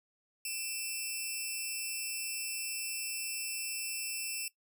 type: tone pair together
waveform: 10% pulse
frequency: 2400 / 2671 Hz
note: D7 / E7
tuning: +37 / +22 cents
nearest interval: major second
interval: 185 cents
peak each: -37 / -27 dBFS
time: 0.45-4.48 s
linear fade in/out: 2 ms
effects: noise-tail reverb RT60 0.1 s tail -20 dB re dry